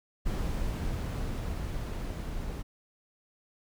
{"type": "noise with level ramp", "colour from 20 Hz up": "brown", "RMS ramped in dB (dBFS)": [-31, -36], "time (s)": [0.25, 2.63], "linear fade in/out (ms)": 20, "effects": []}